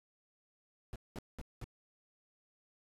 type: noise bursts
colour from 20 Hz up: brown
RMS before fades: -43 dBFS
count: 4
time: 0.93-1.642 s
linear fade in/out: 0 ms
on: 28 ms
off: 200 ms
effects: resampled to 32000 Hz